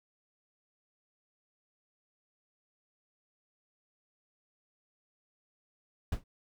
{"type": "noise with exponential decay", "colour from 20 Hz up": "brown", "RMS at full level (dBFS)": -26, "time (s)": [6.12, 6.24], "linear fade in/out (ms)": 5, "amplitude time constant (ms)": 25, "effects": []}